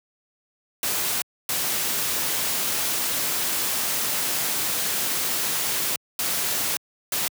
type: noise bursts at uneven times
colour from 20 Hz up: white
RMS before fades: -25 dBFS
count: 4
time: 0.83-1.22 / 1.49-5.96 / 6.19-6.77 / 7.12-7.28 s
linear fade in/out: 2 ms
effects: high-pass 100 Hz 12 dB/octave